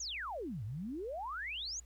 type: exponential two-way sweep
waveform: sine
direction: down then up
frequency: 7010 to 97.2 to 7010 Hz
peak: -38 dBFS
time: 0-1.8 s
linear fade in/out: 5 ms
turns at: 0.64 s
effects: added 60 Hz sine -54 dBFS peak until 1.85 s + pink hiss -70 dBFS RMS until 1.85 s